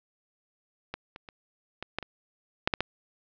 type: clicks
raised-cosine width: 0.3 ms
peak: -18 / -26 / -28 / -19 / -13 / -22 / -6 / -8 / -10 dBFS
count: 9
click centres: 0.94 / 1.161 / 1.288 / 1.826 / 1.986 / 2.027 / 2.675 / 2.738 / 2.806 s
effects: low-pass 5000 Hz 12 dB/octave